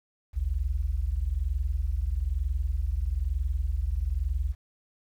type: tone pair together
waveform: sine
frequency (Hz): 52.22 / 73.3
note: G#1 / D2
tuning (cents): +10 / -3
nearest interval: tritone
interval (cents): 587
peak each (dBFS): -28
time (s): 0.33-4.55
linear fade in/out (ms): 50
effects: 10-bit